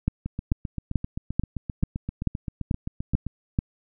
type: two click trains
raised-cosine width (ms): 5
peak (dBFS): -17 / -9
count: 24 / 9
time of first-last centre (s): 0.26-3.267 / 0.08-3.589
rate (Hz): 7.65 / 2.28
effects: none